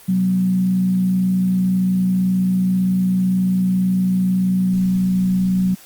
sine tone with frequency modulation, 186.3 Hz, F#3, 12 cents sharp, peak -14 dBFS, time 0.08-5.75 s, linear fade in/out 10 ms, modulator 58.1 Hz, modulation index 0.3, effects white hiss -44 dBFS RMS until 5.85 s + Opus 32 kbps

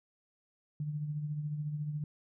sine tone with tremolo, 149.4 Hz, D3, 30 cents sharp, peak -31 dBFS, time 0.8-2.04 s, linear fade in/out 2 ms, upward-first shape triangle, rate 14 Hz, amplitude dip 55%, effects none

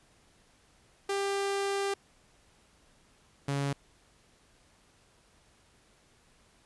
sawtooth tone pair in turn, 396.6 / 140.22 Hz, G4 / C#3, +20 / +20 cents, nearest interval octave + tritone, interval 1800 cents, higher first, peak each -25 dBFS, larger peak neither, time 1.09-1.94 / 3.48-3.73 s, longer first, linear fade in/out 5 ms, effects pink hiss -64 dBFS RMS until 6.65 s + resampled to 24000 Hz

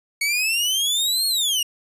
sawtooth exponential two-way sweep, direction up then down, 2217 to 4331 to 2807 Hz, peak -16 dBFS, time 0.21-1.63 s, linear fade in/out 5 ms, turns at 1.27 s, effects resampled to 32000 Hz

